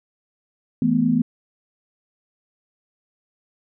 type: chord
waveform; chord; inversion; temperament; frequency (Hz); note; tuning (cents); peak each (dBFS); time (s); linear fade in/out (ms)
sine; E suspended fourth; none; equal with one note detuned; 164.81 / 218.4 / 246.9; E3 / A3 / B3; 0 / -13 / 0; -23 / -21 / -18; 0.82-1.22; 2
effects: none